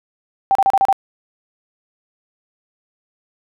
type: tone bursts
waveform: sine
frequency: 780 Hz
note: G5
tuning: 9 cents flat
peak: -10 dBFS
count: 6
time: 0.51-0.927 s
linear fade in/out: 0 ms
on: 42 ms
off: 33 ms
effects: none